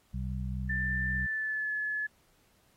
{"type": "harmonic tone", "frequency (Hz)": 63.7, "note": "C2", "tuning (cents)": -46, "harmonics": [1, 2, 3], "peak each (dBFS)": [-34, -37, -39], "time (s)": [0.13, 1.27], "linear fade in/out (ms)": 20}
{"type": "tone with pitch glide", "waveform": "sine", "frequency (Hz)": [1777, 1713.5], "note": ["A6", "A6"], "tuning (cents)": [17, -46], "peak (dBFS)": -30, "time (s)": [0.69, 2.07], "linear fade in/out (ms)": 10, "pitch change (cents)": -63, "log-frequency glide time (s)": [1.14, 1.73]}
{"effects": ["pink hiss -68 dBFS RMS until 2.76 s", "AAC 48 kbps"]}